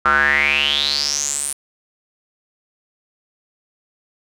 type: tone with band-pass filter sweep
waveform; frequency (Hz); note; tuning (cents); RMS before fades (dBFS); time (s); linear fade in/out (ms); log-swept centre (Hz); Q
square; 71.5; D2; -46; -18; 0.05-1.53; 5; 1300 to 9800; 9.2
effects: none